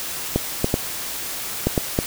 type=clicks; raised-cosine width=2 ms; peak=-4 dBFS; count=6; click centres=0.36 / 0.644 / 0.741 / 1.67 / 1.778 / 1.989 s; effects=white hiss -29 dBFS RMS until 2.06 s